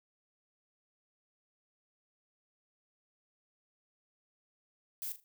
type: noise with echo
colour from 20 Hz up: violet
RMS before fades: -39 dBFS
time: 5.02-5.12 s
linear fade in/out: 0 ms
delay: 40 ms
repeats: 3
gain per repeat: -11 dB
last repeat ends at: 5.24 s
effects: none